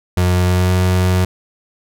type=tone with pitch glide; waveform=35% pulse; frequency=90.2 to 91.62 Hz; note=F#2 to F#2; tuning=-44 to -17 cents; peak=-10 dBFS; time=0.17-1.25 s; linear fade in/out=5 ms; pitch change=+27 cents; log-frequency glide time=0.47-0.72 s; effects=none